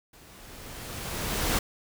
pink noise with level ramp, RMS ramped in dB -53 to -25 dBFS, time 0.13-1.59 s, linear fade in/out 5 ms, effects none

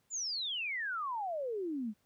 sine exponential sweep, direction down, 7310 to 201 Hz, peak -34 dBFS, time 0.1-1.94 s, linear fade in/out 50 ms, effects pink hiss -75 dBFS RMS until 2.05 s + high-pass 60 Hz 12 dB/octave

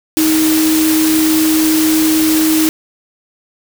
sine tone in noise, 315.1 Hz, D#4, 22 cents sharp, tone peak -10 dBFS, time 0.17-2.69 s, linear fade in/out 0 ms, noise white, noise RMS -18 dBFS, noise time 0.17-2.69 s, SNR +5 dB, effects none

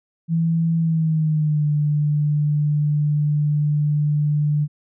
sine tone with pitch glide, 164.81 to 148.54 Hz, E3 to D3, 0 to +20 cents, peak -16 dBFS, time 0.28-4.68 s, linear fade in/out 50 ms, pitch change -180 cents, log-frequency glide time 0.78-1.66 s, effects none

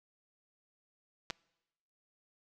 clicks, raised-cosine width 0.2 ms, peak -19 dBFS, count 2, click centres 1.301 / 1.307 s, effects noise-tail reverb RT60 1.0 s tail -26 dB re dry

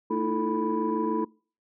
sine tone cluster, 223.7 / 311.2 / 337.7 / 440.1 / 987 Hz, A3 / D#4 / E4 / A4 / B5, +29 / 0 / +42 / 0 / -1 cents, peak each -30 dBFS, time 0.1-1.25 s, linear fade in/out 10 ms, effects noise-tail reverb RT60 0.4 s tail -25 dB re dry + tanh soft clip ceiling -16 dBFS

